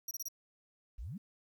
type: tone bursts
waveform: sawtooth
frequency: 5750 Hz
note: F8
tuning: 50 cents sharp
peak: -35 dBFS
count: 4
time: 0.08-0.285 s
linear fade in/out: 5 ms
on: 31 ms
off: 27 ms
type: exponential sweep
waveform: sine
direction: up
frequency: 42.78 to 230.7 Hz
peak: -40 dBFS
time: 0.98-1.18 s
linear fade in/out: 10 ms
effects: 12-bit